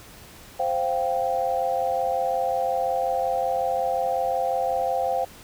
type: chord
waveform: sine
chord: C suspended fourth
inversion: none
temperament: equal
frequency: 523.3 / 698.5 / 784 Hz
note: C5 / F5 / G5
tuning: 0 / 0 / 0 cents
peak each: -26 dBFS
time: 0.59-5.25 s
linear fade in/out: 10 ms
effects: pink hiss -46 dBFS RMS until 5.43 s